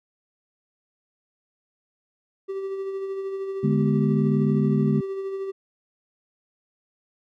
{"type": "tone with tremolo", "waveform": "triangle", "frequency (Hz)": 388.3, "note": "G4", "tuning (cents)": -16, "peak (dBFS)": -24, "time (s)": [2.48, 5.52], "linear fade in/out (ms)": 20, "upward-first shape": "sine", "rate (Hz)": 13, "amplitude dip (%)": 35}
{"type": "chord", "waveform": "sine", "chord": "G# diminished", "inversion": "second", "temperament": "equal", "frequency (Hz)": [146.83, 207.7, 246.9], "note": ["D3", "G#3", "B3"], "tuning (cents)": [0, 0, 0], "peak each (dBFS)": [-22, -22, -25], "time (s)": [3.63, 5.01], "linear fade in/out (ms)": 10}
{"effects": []}